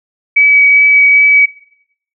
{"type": "tone with vibrato", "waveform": "sine", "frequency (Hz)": 2278, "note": "C#7", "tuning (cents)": 47, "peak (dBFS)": -4, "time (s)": [0.36, 1.46], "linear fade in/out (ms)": 10, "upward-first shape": "triangle", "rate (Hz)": 2.5, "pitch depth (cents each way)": 10, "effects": ["noise-tail reverb RT60 0.7 s tail -20 dB re dry"]}